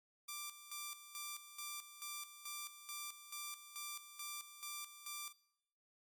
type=tone with tremolo; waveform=5% pulse; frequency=1179 Hz; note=D6; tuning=6 cents sharp; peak=-32 dBFS; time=0.28-5.33 s; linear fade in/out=10 ms; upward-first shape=square; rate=2.3 Hz; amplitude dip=70%; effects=noise-tail reverb RT60 0.8 s tail -22 dB re dry + MP3 96 kbps